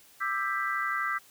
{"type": "chord", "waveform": "sine", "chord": "E minor seventh", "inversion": "third", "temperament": "just", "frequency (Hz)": [1186.7, 1318.5, 1582.2, 1977.8], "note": ["D6", "E6", "G6", "B6"], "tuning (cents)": [18, 0, 16, 2], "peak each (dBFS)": -33, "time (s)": [0.2, 1.19], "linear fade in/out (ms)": 20, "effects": ["white hiss -57 dBFS RMS until 1.3 s"]}